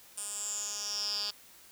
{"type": "tone with band-pass filter sweep", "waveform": "10% pulse", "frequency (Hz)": 206.3, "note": "G#3", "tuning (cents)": -11, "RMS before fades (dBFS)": -36, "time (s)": [0.17, 1.31], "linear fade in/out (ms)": 10, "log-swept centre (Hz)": [8900, 4500], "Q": 7.8, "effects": ["white hiss -56 dBFS RMS until 1.71 s"]}